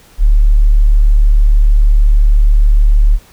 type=tone; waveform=sine; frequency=36.71 Hz; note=D1; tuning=in tune; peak=-4 dBFS; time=0.18-3.19 s; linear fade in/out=50 ms; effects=pink hiss -44 dBFS RMS until 3.32 s